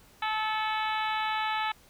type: harmonic tone with a mistuned harmonic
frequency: 433.7 Hz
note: A4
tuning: 25 cents flat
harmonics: 2 / 3 / 4 / 5 / 6 / 7 / 8 / 9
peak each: -30 / -34 / -36 / -38 / -40 / -41 / -42 / -43 dBFS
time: 0.22-1.72 s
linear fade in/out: 5 ms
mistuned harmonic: 5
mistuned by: +32 cents
effects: pink hiss -58 dBFS RMS until 1.89 s